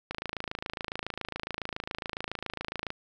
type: click train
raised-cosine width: 0.3 ms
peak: -17 dBFS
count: 77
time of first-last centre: 0.11-2.904 s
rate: 27.2 Hz
effects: none